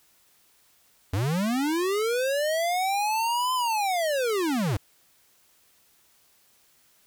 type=linear two-way sweep; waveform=square; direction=up then down; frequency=87.1 to 1030 to 87.1 Hz; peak=-24 dBFS; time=1.13-4.77 s; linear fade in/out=5 ms; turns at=3.54 s; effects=white hiss -62 dBFS RMS until 7.06 s